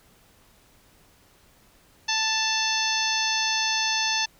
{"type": "harmonic tone with a mistuned harmonic", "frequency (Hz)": 880, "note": "A5", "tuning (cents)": 0, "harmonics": [1, 2, 3, 4, 5, 6, 7], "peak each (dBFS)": [-30, -30, -30, -30, -30, -30, -30], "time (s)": [2.08, 4.26], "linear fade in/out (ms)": 10, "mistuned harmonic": 3, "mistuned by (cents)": 17, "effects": ["pink hiss -58 dBFS RMS until 4.39 s"]}